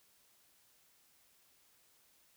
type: silence
effects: white hiss -69 dBFS RMS until 2.36 s